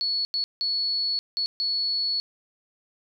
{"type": "tone bursts at uneven times", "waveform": "sine", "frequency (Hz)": 4400, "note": "C#8", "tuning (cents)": -14, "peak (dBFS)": -23, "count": 5, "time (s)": [[0.01, 0.25], [0.34, 0.44], [0.61, 1.19], [1.37, 1.46], [1.6, 2.2]], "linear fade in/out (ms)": 0, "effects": []}